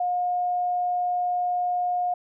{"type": "tone", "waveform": "sine", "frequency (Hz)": 716, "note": "F5", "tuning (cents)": 43, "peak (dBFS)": -22, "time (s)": [0, 2.14], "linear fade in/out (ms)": 5, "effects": []}